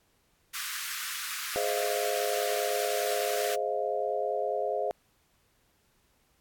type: high-pass noise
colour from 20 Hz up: pink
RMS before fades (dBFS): -36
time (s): 0.53-3.56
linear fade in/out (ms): 20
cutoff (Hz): 1200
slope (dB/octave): 48
type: chord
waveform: sine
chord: F minor seventh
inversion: first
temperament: just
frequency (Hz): 419.1 / 523.8 / 628.6 / 698.5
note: Ab4 / C5 / Eb5 / F5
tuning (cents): +16 / +2 / +18 / 0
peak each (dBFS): -33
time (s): 1.56-4.91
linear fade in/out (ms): 0
effects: pink hiss -69 dBFS RMS until 6.4 s + AAC 64 kbps